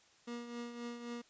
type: tone with tremolo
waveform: 30% pulse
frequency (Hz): 238.2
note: A#3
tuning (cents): +38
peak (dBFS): -37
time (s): 0.27-1.22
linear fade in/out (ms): 10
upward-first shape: triangle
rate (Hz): 3.8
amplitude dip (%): 60
effects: white hiss -66 dBFS RMS until 1.29 s + resampled to 16000 Hz